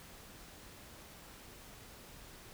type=silence; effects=pink hiss -54 dBFS RMS until 2.53 s